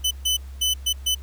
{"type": "tone bursts at uneven times", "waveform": "sawtooth", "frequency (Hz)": 3013, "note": "F#7", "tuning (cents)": 31, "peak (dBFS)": -16, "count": 5, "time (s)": [[0.04, 0.11], [0.25, 0.37], [0.61, 0.74], [0.86, 0.93], [1.06, 1.15]], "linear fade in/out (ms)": 10, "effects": ["added 67 Hz sine -34 dBFS peak until 1.22 s", "pink hiss -53 dBFS RMS until 1.22 s"]}